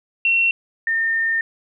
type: tone pair in turn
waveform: sine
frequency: 2721 / 1816 Hz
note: F7 / A#6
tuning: -46 / -46 cents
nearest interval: perfect fifth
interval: 700 cents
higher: first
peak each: -14 / -17 dBFS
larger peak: first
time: 0.25-0.51 / 0.87-1.41 s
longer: second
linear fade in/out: 2 ms
effects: none